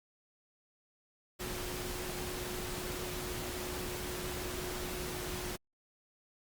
sine tone in noise, 361.9 Hz, F#4, 38 cents flat, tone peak -43 dBFS, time 1.39-5.57 s, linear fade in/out 20 ms, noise pink, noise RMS -40 dBFS, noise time 1.39-5.57 s, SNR -6 dB, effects Opus 48 kbps

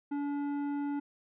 sine tone with tanh clipping, 286.6 Hz, D4, 42 cents flat, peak -33 dBFS, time 0.11-1 s, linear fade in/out 10 ms, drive 11 dB, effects none

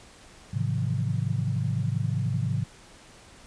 sine tone cluster, 106.9 / 132.6 / 156.9 / 167.3 / 179.9 Hz, A2 / C3 / D#3 / E3 / F#3, -49 / +23 / +15 / +26 / -48 cents, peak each -28 / -28 / -33 / -36 / -36 dBFS, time 0.53-2.64 s, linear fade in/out 10 ms, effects pink hiss -51 dBFS RMS until 3.46 s + resampled to 22050 Hz

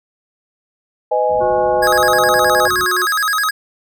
sine chord, G# minor, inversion first, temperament equal with one note detuned, 504 / 622.3 / 830.6 Hz, B4 / D#5 / G#5, +35 / 0 / 0 cents, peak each -17 dBFS, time 1.11-2.68 s, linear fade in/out 10 ms
white low-pass noise, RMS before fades -35 dBFS, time 1.29-2.86 s, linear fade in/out 20 ms, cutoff 230 Hz, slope 24 dB/octave
harmonic tone, 363.6 Hz, F#4, 30 cents flat, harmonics 1 / 3 / 4, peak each -22 / -27 / -32 dBFS, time 1.4-3.06 s, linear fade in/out 20 ms
square tone with vibrato, 1446 Hz, F#6, 40 cents flat, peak -15 dBFS, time 1.82-3.51 s, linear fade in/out 10 ms, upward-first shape square, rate 9.6 Hz, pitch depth 230 cents each way
effects none

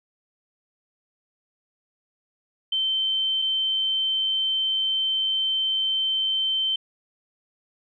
sine tone pair in turn, 3099 / 3099 Hz, G7 / G7, -21 / -21 cents, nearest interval unison, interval 0 cents, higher neither, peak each -21 / -21 dBFS, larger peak neither, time 2.72-3.42 / 3.42-6.76 s, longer second, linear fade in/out 5 ms, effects none

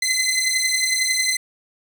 15% pulse beating tone pair, 2040 / 2051 Hz, C7 / C7, -44 / -35 cents, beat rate 11 Hz, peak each -15 dBFS, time 0.02-1.37 s, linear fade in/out 5 ms, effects none

